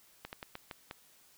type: slowing click train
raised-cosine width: 0.3 ms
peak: -25 dBFS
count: 6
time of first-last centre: 0.25-0.911 s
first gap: 79 ms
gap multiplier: 1.26
effects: white hiss -63 dBFS RMS until 1.37 s